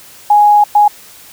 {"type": "tone bursts at uneven times", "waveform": "sine", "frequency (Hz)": 830.6, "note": "G#5", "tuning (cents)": 0, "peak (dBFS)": -4, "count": 2, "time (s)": [[0.3, 0.64], [0.75, 0.88]], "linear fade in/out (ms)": 5, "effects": ["white hiss -38 dBFS RMS until 1.32 s"]}